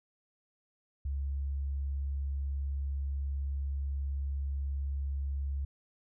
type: tone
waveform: sine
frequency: 69.3 Hz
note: C#2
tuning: in tune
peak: -31 dBFS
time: 1.05-5.65 s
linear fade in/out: 5 ms
effects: none